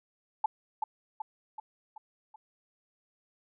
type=tone with echo; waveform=sine; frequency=865 Hz; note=A5; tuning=30 cents flat; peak=-22 dBFS; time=0.44-0.46 s; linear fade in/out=5 ms; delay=380 ms; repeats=5; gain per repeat=-5 dB; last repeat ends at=2.36 s; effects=none